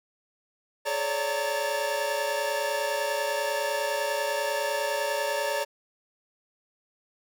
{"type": "tone cluster", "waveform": "45% pulse", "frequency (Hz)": [426, 549, 579, 915, 1726], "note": ["G#4", "C#5", "D5", "A#5", "A6"], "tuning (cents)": [44, -17, -25, -32, -34], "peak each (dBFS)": [-37, -33, -30, -32, -37], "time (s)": [0.85, 5.65], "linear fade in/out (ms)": 20, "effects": []}